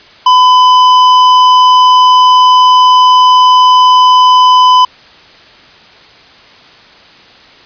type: tone with hard clipping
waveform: sine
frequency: 1006 Hz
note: B5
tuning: 32 cents sharp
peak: -4 dBFS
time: 0.26-4.85 s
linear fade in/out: 5 ms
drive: 11 dB
effects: white hiss -38 dBFS RMS until 7.65 s + resampled to 11025 Hz